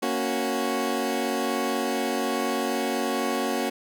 20% pulse chord, F# major, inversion first, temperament equal, 233.1 / 277.2 / 370 Hz, A#3 / C#4 / F#4, 0 / 0 / 0 cents, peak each -24 dBFS, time 0.02-3.7 s, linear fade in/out 10 ms, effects none

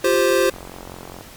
square chord, F suspended second, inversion none, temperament equal, 349.2 / 392 / 523.3 Hz, F4 / G4 / C5, 0 / 0 / 0 cents, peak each -21 / -20 / -18 dBFS, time 0.04-0.5 s, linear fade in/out 5 ms
click train, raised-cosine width 1 ms, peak -21 dBFS, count 31, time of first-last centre 0.54-1.21 s, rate 44.8 Hz
effects pink hiss -41 dBFS RMS until 1.36 s + MP3 96 kbps

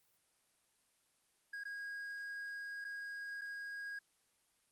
triangle tone with dropouts, 1638 Hz, G#6, 24 cents flat, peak -40 dBFS, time 1.53-3.99 s, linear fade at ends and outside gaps 5 ms, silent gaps 1.637-1.652 / 2.844-2.848 / 3.412-3.416 s, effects white hiss -75 dBFS RMS until 4.71 s + Opus 24 kbps

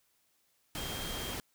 sine tone in noise, 3203 Hz, G7, 37 cents sharp, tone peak -43 dBFS, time 0.77-1.34 s, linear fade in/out 0 ms, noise pink, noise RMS -39 dBFS, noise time 0.75-1.4 s, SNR -7 dB, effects white hiss -73 dBFS RMS until 1.54 s

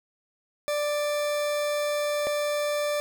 40% pulse tone pair in turn, 589 / 589 Hz, D5 / D5, +5 / +5 cents, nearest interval unison, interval 0 cents, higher neither, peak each -24 dBFS, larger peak neither, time 0.68-2.27 / 2.27-3 s, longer first, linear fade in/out 0 ms, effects none

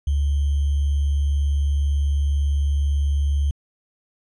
sine tone with sample-and-hold, 71 Hz, C#2, 42 cents sharp, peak -17 dBFS, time 0.07-3.51 s, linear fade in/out 5 ms, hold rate 3150 Hz, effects resampled to 22050 Hz

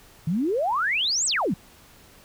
sine exponential two-way sweep, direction up then down, 150.1 to 8300 to 150.1 Hz, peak -21 dBFS, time 0.27-1.54 s, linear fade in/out 5 ms, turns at 1.26 s, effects pink hiss -52 dBFS RMS until 2.24 s

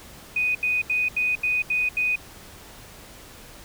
sine tone bursts, 2489 Hz, D#7, in tune, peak -20 dBFS, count 7, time 0.36-2.158 s, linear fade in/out 5 ms, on 190 ms, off 78 ms, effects pink hiss -45 dBFS RMS until 3.64 s

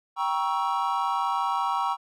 triangle chord, G diminished seventh, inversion none, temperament equal with one note detuned, 784 / 949.2 / 1108.7 / 1318.5 Hz, G5 / Bb5 / Db6 / Fb6, 0 / +31 / 0 / 0 cents, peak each -28 / -26 / -27 / -30 dBFS, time 0.16-1.97 s, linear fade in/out 50 ms, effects none

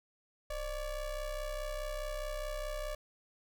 square ring-modulated tone, 284.6 Hz, C#4, 46 cents sharp, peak -34 dBFS, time 0.5-2.95 s, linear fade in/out 5 ms, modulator 317 Hz, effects none

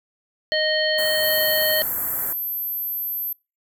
harmonic tone, 620 Hz, D#5, 6 cents flat, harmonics 1 / 3 / 5 / 7, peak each -22 / -24 / -26 / -25 dBFS, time 0.52-1.82 s, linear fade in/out 0 ms
white band-stop noise, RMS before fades -30 dBFS, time 0.98-2.33 s, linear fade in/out 5 ms, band 1900 to 7600 Hz, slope 48 dB/octave
sine tone, 12280 Hz, G9, 37 cents flat, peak -24 dBFS, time 1.23-3.33 s, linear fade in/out 5 ms
effects noise-tail reverb RT60 0.3 s tail -26 dB re dry

